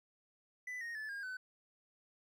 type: tone with pitch steps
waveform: triangle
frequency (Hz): 1995 / 1861.4 / 1736.7 / 1620.4 / 1511.9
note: B6 / A#6 / A6 / G#6 / F#6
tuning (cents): +17 / -3 / -23 / -43 / +37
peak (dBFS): -39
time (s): 0.67-1.37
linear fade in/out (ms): 5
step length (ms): 140
effects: none